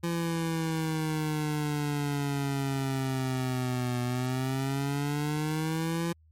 25% pulse exponential two-way sweep, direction down then up, 170.5 to 122.7 to 170.5 Hz, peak -24 dBFS, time 0.03-6.13 s, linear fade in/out 10 ms, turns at 4.02 s, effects added 79 Hz sine -57 dBFS peak until 6.31 s + MP3 64 kbps

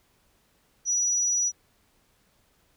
sine tone, 5860 Hz, F#8, 18 cents flat, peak -21 dBFS, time 0.85-1.52 s, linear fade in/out 50 ms, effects tanh soft clip ceiling -17 dBFS + pink hiss -66 dBFS RMS until 2.76 s

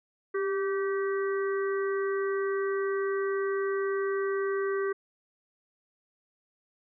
harmonic tone with a mistuned harmonic, 386 Hz, G4, 27 cents flat, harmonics 1 / 3 / 4 / 5, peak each -27 / -37 / -39 / -41 dBFS, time 0.34-4.93 s, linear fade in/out 10 ms, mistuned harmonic 1, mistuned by +35 cents, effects none

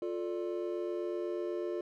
triangle chord, D minor, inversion first, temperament just, 352.4 / 440.5 / 587.3 Hz, F4 / A4 / D5, +16 / +2 / 0 cents, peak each -33 / -38 / -39 dBFS, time 0.02-1.81 s, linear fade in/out 2 ms, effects none

